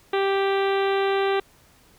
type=harmonic tone; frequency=392 Hz; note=G4; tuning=in tune; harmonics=1 / 2 / 3 / 4 / 5 / 6 / 7 / 8 / 9 / 10; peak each=-21 / -27 / -31 / -33 / -35 / -37 / -38 / -39 / -40 / -41 dBFS; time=0.13-1.4 s; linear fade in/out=5 ms; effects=pink hiss -56 dBFS RMS until 1.98 s